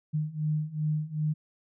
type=beating tone pair; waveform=sine; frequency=151.6 / 154.2 Hz; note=D#3 / D#3; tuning=-45 / -15 cents; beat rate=2.6 Hz; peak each=-31 / -29 dBFS; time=0.13-1.34 s; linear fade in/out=20 ms; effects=none